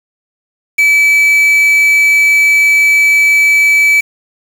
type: tone with quantisation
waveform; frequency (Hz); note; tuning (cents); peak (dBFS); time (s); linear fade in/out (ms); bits
triangle; 2303; D7; -34; -4; 0.78-4.01; 10; 4
effects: none